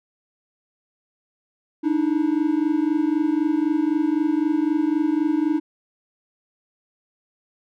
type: tone pair together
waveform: triangle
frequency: 295.5 / 319.4 Hz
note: D4 / D#4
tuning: +11 / +45 cents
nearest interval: minor second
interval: 134 cents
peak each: -19 dBFS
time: 1.83-5.6 s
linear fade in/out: 20 ms
effects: none